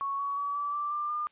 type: tone with pitch steps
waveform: sine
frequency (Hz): 1108.7 / 1124.2 / 1139.9 / 1155.8 / 1171.9 / 1188.3 / 1204.9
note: C#6 / C#6 / C#6 / D6 / D6 / D6 / D6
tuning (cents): 0 / +24 / +48 / -28 / -4 / +20 / +44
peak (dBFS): -29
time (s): 0.01-1.27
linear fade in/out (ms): 0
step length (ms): 180
effects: white hiss -64 dBFS RMS until 1.31 s + resampled to 8000 Hz